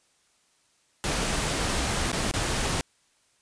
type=noise with dropouts; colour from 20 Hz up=pink; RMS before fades=-27 dBFS; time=1.04-2.81 s; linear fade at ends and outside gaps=0 ms; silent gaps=2.117-2.129 / 2.312-2.338 s; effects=white hiss -66 dBFS RMS until 3.41 s + resampled to 22050 Hz